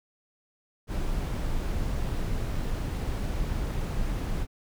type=noise; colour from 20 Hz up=brown; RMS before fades=-29 dBFS; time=0.87-4.47 s; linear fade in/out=50 ms; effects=none